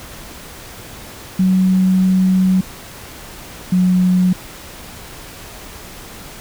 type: tone pair in turn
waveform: sine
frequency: 186.8 / 182.64 Hz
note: F#3 / F#3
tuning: +17 / -22 cents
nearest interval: unison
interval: 39 cents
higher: first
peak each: -10 dBFS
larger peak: neither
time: 1.39-2.61 / 3.72-4.33 s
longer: first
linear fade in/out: 5 ms
effects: pink hiss -35 dBFS RMS until 6.4 s